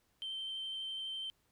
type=tone with vibrato; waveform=sine; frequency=3114 Hz; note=G7; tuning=12 cents flat; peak=-37 dBFS; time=0.22-1.3 s; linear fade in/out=0 ms; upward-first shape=sine; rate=12 Hz; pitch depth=12 cents each way; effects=tanh soft clip ceiling -35 dBFS + pink hiss -75 dBFS RMS until 1.51 s